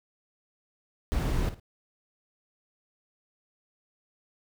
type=noise with echo; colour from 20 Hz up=brown; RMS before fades=-27 dBFS; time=1.12-1.49 s; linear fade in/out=0 ms; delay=54 ms; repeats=2; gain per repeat=-12 dB; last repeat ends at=1.598 s; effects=none